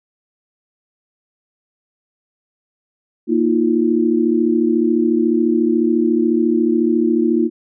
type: chord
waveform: sine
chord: Bb suspended fourth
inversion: none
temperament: equal with one note detuned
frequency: 233.1 / 315.1 / 349.2 Hz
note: Bb3 / Eb4 / F4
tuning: 0 / +22 / 0 cents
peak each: -17 dBFS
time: 3.27-7.5 s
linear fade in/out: 50 ms
effects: none